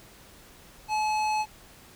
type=tone with hard clipping; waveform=triangle; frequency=857 Hz; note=A5; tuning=46 cents flat; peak=-26 dBFS; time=0.88-1.46 s; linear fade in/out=50 ms; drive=18 dB; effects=pink hiss -52 dBFS RMS until 1.95 s